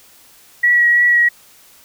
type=tone with vibrato; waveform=sine; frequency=1922 Hz; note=B6; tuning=48 cents flat; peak=-9 dBFS; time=0.63-1.29 s; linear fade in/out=10 ms; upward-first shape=triangle; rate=3 Hz; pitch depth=18 cents each way; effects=white hiss -47 dBFS RMS until 1.84 s